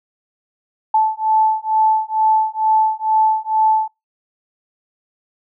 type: beating tone pair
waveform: sine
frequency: 872 / 874.2 Hz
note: A5 / A5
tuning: -16 / -11 cents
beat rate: 2.2 Hz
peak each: -16 dBFS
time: 0.94-3.88 s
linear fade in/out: 5 ms
effects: noise-tail reverb RT60 0.2 s tail -25 dB re dry